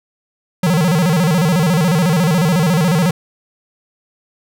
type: tone with vibrato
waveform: square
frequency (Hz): 167.8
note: E3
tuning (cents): +31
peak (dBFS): -12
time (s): 0.63-3.11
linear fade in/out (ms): 5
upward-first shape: square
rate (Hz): 14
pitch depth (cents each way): 160
effects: none